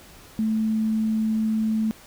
sine tone, 219.3 Hz, A3, 6 cents flat, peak -20 dBFS, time 0.39-1.91 s, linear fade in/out 0 ms, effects pink hiss -48 dBFS RMS until 2.06 s

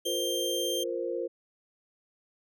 sawtooth tone, 3170 Hz, G7, 19 cents sharp, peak -28 dBFS, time 0.05-0.84 s, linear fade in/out 10 ms
sine chord, F suspended fourth, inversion none, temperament just, 349.2 / 465.6 / 523.8 Hz, F4 / Bb4 / C5, 0 / -2 / +2 cents, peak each -34 dBFS, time 0.05-1.28 s, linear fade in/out 20 ms
effects none

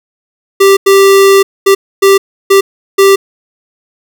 square tone bursts at uneven times, 392 Hz, G4, in tune, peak -3 dBFS, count 6, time 0.6-0.77 / 0.86-1.43 / 1.66-1.75 / 2.02-2.18 / 2.5-2.61 / 2.98-3.16 s, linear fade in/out 10 ms, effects none

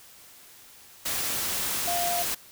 sine tone in noise, 698.5 Hz, F5, in tune, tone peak -27 dBFS, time 1.87-2.23 s, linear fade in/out 10 ms, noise white, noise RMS -29 dBFS, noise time 1.05-2.35 s, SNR -1 dB, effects white hiss -51 dBFS RMS until 2.51 s

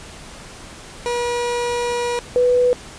30% pulse / sine tone pair in turn, 481.6 / 494.3 Hz, B4 / B4, -44 / +1 cents, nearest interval unison, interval 45 cents, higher second, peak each -17 / -12 dBFS, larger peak second, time 1.06-2.19 / 2.36-2.73 s, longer first, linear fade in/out 0 ms, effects pink hiss -38 dBFS RMS until 2.98 s + resampled to 22050 Hz

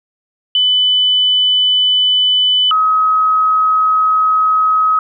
sine tone pair in turn, 3000 / 1271.6 Hz, F#7 / D#6, +23 / +37 cents, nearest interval octave + minor third, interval 1486 cents, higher first, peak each -9 dBFS, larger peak neither, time 0.55-2.71 / 2.71-4.99 s, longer second, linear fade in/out 2 ms, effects none

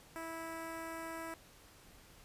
10% pulse tone with notch filter, 327.6 Hz, E4, 11 cents flat, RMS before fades -44 dBFS, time 0.16-1.34 s, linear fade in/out 0 ms, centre 4300 Hz, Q 1.1, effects pink hiss -60 dBFS RMS until 2.24 s + resampled to 32000 Hz

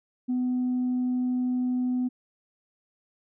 sine tone, 250.7 Hz, B3, 26 cents sharp, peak -22 dBFS, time 0.28-2.09 s, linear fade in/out 20 ms, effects tanh soft clip ceiling -21 dBFS

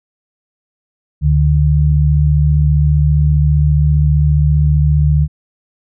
sine tone pair together, 73.57 / 148.6 Hz, D2 / D3, +4 / +21 cents, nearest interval octave, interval 1217 cents, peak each -11 dBFS, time 1.21-5.28 s, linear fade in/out 50 ms, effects none

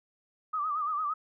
sine tone with vibrato, 1214 Hz, D#6, 43 cents flat, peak -28 dBFS, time 0.53-1.14 s, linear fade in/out 10 ms, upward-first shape sine, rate 8.8 Hz, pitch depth 89 cents each way, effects none

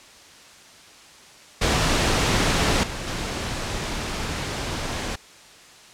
pink noise with level steps, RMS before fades -20 / -31 / -28 dBFS, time 1.61-5.16 s, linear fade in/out 10 ms, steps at 2.83 / 3.07 s, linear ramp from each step 5 ms, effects white hiss -47 dBFS RMS until 5.93 s + low-pass 7000 Hz 12 dB/octave

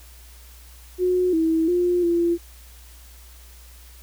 sine tone with pitch steps, 363.3 / 323.9 / 354.1 / 341.9 Hz, F#4 / E4 / F4 / F4, -32 / -30 / +24 / -37 cents, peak -17 dBFS, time 0.98-2.38 s, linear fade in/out 50 ms, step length 350 ms, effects added 60 Hz sine -44 dBFS peak until 4.02 s + white hiss -50 dBFS RMS until 4.02 s

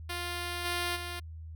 5% pulse tone with level steps, 350.2 Hz, F4, 5 cents sharp, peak -23 / -19 / -26 dBFS, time 0.09-1.2 s, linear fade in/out 10 ms, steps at 0.64 / 0.95 s, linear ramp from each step 20 ms, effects added 80 Hz sine -41 dBFS peak until 1.55 s

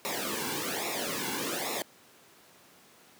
pink noise with flanger, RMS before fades -33 dBFS, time 0.05-1.82 s, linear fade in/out 0 ms, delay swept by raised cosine 0.64 to 1.62 ms, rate 1.2 Hz, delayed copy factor -0.8, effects pink hiss -57 dBFS RMS until 3.19 s + high-pass 200 Hz 12 dB/octave

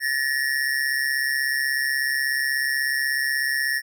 square ring-modulated tone, 1812 Hz, A#6, 50 cents flat, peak -19 dBFS, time 0-3.82 s, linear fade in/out 50 ms, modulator 68.2 Hz, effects none

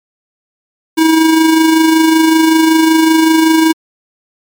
square tone with amplitude modulation, 320.9 Hz, E4, 46 cents flat, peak -5 dBFS, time 0.97-3.73 s, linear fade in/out 20 ms, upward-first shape sine, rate 25.3 Hz, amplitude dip 40%, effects MP3 96 kbps

